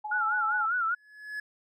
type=tone with tremolo; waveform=sine; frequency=848 Hz; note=G#5; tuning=36 cents sharp; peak=-31 dBFS; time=0.04-0.66 s; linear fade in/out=10 ms; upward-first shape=sine; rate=18 Hz; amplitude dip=40%
type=tone with vibrato; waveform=sine; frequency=1396.9 Hz; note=F6; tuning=in tune; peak=-25 dBFS; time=0.11-0.95 s; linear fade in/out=10 ms; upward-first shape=sine; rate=5 Hz; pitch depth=110 cents each way
type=tone with exponential growth; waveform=triangle; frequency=1700 Hz; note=G#6; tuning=40 cents sharp; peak=-29 dBFS; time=0.84-1.4 s; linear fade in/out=5 ms; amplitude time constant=120 ms
effects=none